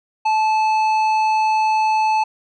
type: tone with tanh clipping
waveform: sine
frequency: 870 Hz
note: A5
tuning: 20 cents flat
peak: -16 dBFS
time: 0.25-2.24 s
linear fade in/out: 10 ms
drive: 10 dB
effects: none